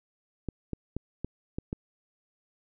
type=clicks; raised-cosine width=3 ms; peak=-19 dBFS; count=6; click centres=0.487 / 0.733 / 0.966 / 1.246 / 1.585 / 1.729 s; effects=none